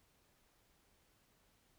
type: silence
effects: pink hiss -73 dBFS RMS until 1.78 s